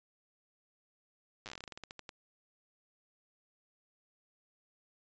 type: slowing click train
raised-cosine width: 0.2 ms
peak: -27 dBFS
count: 18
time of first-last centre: 1.46-2.092 s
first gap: 8 ms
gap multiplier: 1.17
effects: resampled to 16000 Hz